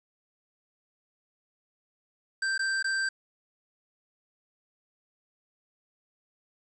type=tone with dropouts; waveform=square; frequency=1568 Hz; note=G6; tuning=in tune; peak=-27 dBFS; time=2.42-3.09 s; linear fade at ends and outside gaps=5 ms; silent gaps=2.579-2.592 / 2.827-2.843 s; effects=resampled to 22050 Hz + 9-bit